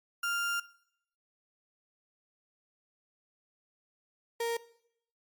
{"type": "tone pair in turn", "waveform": "35% pulse", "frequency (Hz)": [1396.9, 465.3], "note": ["F6", "A#4"], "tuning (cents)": [0, -3], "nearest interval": "octave + perfect fifth", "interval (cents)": 1903, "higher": "first", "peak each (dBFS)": -28, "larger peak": "neither", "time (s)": [[0.23, 0.6], [4.4, 4.57]], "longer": "first", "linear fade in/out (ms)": 5, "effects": ["noise-tail reverb RT60 0.7 s tail -19 dB re dry", "MP3 96 kbps"]}